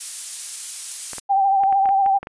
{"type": "noise", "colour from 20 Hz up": "violet", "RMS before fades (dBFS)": -24, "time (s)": [0, 1.2], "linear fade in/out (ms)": 10}
{"type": "clicks", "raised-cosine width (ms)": 0.5, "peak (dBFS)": -19, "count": 9, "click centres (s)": [1.133, 1.183, 1.636, 1.726, 1.857, 1.89, 2.062, 2.23, 2.271]}
{"type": "tone with vibrato", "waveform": "sine", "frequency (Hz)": 784, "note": "G5", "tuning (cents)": 0, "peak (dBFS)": -14, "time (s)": [1.29, 2.19], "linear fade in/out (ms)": 20, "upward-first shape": "sine", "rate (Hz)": 13, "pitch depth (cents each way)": 39}
{"effects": ["resampled to 22050 Hz"]}